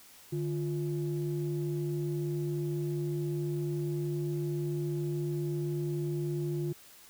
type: tone pair together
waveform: sine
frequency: 148.8 / 349 Hz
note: D3 / F4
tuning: +23 / -1 cents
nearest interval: octave + minor third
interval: 1476 cents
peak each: -31 / -33 dBFS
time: 0.32-6.73 s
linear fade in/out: 10 ms
effects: tanh soft clip ceiling -24 dBFS + white hiss -55 dBFS RMS until 7.09 s